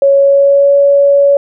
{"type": "tone with pitch glide", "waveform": "sine", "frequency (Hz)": [554.4, 563.4], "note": ["C#5", "C#5"], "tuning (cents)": [0, 28], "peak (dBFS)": -4, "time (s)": [0.02, 1.37], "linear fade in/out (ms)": 2, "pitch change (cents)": 28, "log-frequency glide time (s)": [0.13, 0.77], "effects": []}